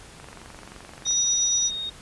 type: click train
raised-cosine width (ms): 0.5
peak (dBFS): -27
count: 22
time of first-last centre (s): 0.2-1.109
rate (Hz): 23.1
type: tone with tremolo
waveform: sine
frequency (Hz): 5860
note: F#8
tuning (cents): -18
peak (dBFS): -19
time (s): 1.05-1.71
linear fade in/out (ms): 50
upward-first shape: triangle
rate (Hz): 8.5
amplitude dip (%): 25
type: tone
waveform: sine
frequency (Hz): 3717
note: A#7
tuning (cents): -6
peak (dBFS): -28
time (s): 1.05-1.9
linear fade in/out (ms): 10
effects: pink hiss -46 dBFS RMS until 2.01 s + resampled to 24000 Hz